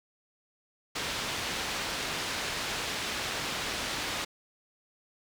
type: low-pass noise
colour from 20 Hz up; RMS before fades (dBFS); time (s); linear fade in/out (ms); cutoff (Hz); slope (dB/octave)
white; -34; 0.95-4.25; 10; 4200; 12
effects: none